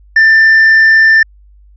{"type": "tone with tanh clipping", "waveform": "sine", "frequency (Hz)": 1782, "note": "A6", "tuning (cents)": 22, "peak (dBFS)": -4, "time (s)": [0.16, 1.23], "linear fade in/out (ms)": 5, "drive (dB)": 2, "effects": ["added 50 Hz sine -39 dBFS peak until 1.76 s", "resampled to 16000 Hz"]}